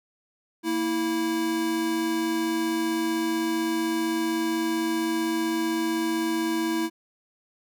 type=tone pair together; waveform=square; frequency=231.2 / 326.9 Hz; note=A#3 / E4; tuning=-14 / -14 cents; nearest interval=tritone; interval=600 cents; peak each=-33 / -25 dBFS; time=0.63-6.9 s; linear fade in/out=50 ms; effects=none